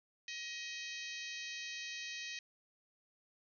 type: harmonic tone with a mistuned harmonic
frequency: 631 Hz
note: D#5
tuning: 24 cents sharp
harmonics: 3 / 4 / 5 / 6 / 7 / 8 / 9 / 10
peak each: -48 / -47 / -51 / -50 / -51 / -55 / -54 / -55 dBFS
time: 0.28-2.39 s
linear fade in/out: 2 ms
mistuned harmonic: 6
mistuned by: +30 cents
effects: none